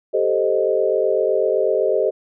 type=chord; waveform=sine; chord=A half-diminished seventh; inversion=third; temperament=equal with one note detuned; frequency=392 / 440 / 523.3 / 619.7 Hz; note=G4 / A4 / C5 / Eb5; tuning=0 / 0 / 0 / -7 cents; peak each=-21 dBFS; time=0.13-2.11 s; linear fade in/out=20 ms; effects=none